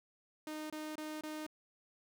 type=tone bursts; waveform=sawtooth; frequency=307.8 Hz; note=D#4; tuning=19 cents flat; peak=-37 dBFS; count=4; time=0.47-1.465 s; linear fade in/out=2 ms; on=230 ms; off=25 ms; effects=none